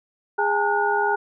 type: tone cluster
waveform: sine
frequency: 411.8 / 818 / 899 / 1451 Hz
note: G#4 / G#5 / A5 / F#6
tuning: -15 / -26 / +37 / -34 cents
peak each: -24 dBFS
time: 0.38-1.16 s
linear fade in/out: 10 ms
effects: none